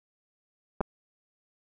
clicks, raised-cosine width 1 ms, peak -14 dBFS, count 2, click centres 0.807 / 0.812 s, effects none

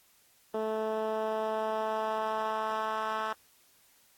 10% pulse tone with band-pass filter sweep, 218.4 Hz, A3, 13 cents flat, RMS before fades -32 dBFS, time 0.54-3.33 s, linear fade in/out 5 ms, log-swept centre 450 to 1300 Hz, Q 1.4, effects white hiss -64 dBFS RMS until 4.17 s + AAC 64 kbps

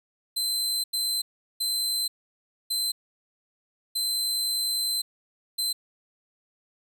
sawtooth tone bursts at uneven times, 4075 Hz, C8, 47 cents flat, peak -22 dBFS, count 6, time 0.36-0.84 / 0.93-1.22 / 1.6-2.08 / 2.7-2.92 / 3.95-5.02 / 5.58-5.73 s, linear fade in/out 10 ms, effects none

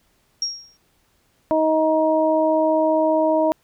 sine tone with exponential decay, 5588 Hz, F8, in tune, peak -18 dBFS, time 0.42-0.77 s, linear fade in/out 2 ms, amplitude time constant 76 ms
harmonic tone, 315 Hz, D#4, 21 cents sharp, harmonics 1 / 2 / 3, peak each -21 / -17 / -23 dBFS, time 1.51-3.52 s, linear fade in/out 0 ms
effects pink hiss -63 dBFS RMS until 3.63 s

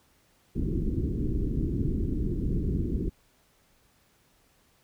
pink low-pass noise, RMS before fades -28 dBFS, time 0.55-3.1 s, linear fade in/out 20 ms, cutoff 380 Hz, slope 48 dB/octave, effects pink hiss -65 dBFS RMS until 4.83 s

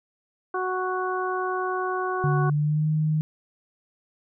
harmonic tone, 370 Hz, F#4, in tune, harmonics 1 / 2 / 3 / 4, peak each -28 / -31 / -29 / -33 dBFS, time 0.54-2.5 s, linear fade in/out 5 ms
sine tone with pitch glide, 145.2 to 154.73 Hz, D3 to D#3, -19 to -9 cents, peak -20 dBFS, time 2.24-3.21 s, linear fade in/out 0 ms, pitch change +110 cents, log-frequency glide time 2.42-2.88 s
effects none

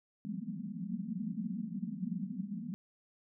pink band-pass noise, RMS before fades -39 dBFS, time 0.25-2.74 s, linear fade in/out 0 ms, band 170 to 240 Hz, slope 96 dB/octave, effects none

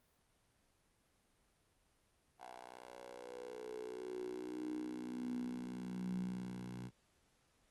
10% pulse tone with high-pass filter sweep, 61.7 Hz, B1, 1 cent flat, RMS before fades -45 dBFS, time 2.38-6.91 s, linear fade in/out 50 ms, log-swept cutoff 710 to 140 Hz, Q 9.5, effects pink hiss -75 dBFS RMS until 7.7 s + Opus 32 kbps

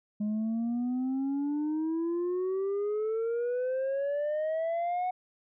sine exponential sweep, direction up, 207.4 to 740 Hz, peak -25 dBFS, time 0.2-5.11 s, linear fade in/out 10 ms, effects tanh soft clip ceiling -27 dBFS

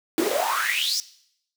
pink noise with high-pass filter sweep, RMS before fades -24 dBFS, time 0.18-1 s, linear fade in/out 0 ms, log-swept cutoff 300 to 5900 Hz, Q 9.9, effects noise-tail reverb RT60 0.7 s tail -18 dB re dry

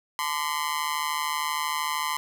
sawtooth tone with amplitude modulation, 1027 Hz, C6, 33 cents flat, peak -18 dBFS, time 0.19-2.17 s, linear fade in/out 0 ms, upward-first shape sine, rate 153 Hz, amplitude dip 100%, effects none

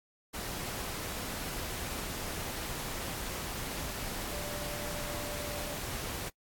sine tone in noise, 587.3 Hz, D5, in tune, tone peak -42 dBFS, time 4.3-5.76 s, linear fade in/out 20 ms, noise pink, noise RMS -38 dBFS, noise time 0.33-6.3 s, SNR -7 dB, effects noise-tail reverb RT60 0.1 s tail -25 dB re dry + AAC 64 kbps

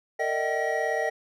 triangle tone cluster, 456.4 / 603 / 640 / 769 / 1907 Hz, A#4 / D5 / D#5 / G5 / A#6, -37 / +46 / +49 / -33 / +39 cents, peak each -29 dBFS, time 0.19-1.1 s, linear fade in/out 10 ms, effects none

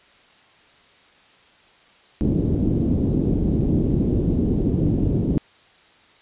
white low-pass noise, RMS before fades -20 dBFS, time 2.21-5.38 s, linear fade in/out 0 ms, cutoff 320 Hz, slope 24 dB/octave, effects white hiss -53 dBFS RMS until 6.21 s + resampled to 8000 Hz

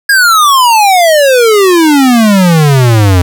square exponential sweep, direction down, 1661.2 to 86.9 Hz, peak -4 dBFS, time 0.09-3.22 s, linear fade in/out 5 ms, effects none

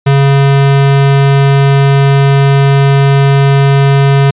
square tone, 138.59 Hz, C#3, in tune, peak -5 dBFS, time 0.06-4.31 s, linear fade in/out 10 ms, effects resampled to 8000 Hz

